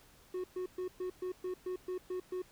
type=tone bursts; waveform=triangle; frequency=366.3 Hz; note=F#4; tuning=17 cents flat; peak=-33 dBFS; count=10; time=0.34-2.42 s; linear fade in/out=5 ms; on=100 ms; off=120 ms; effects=pink hiss -62 dBFS RMS until 2.51 s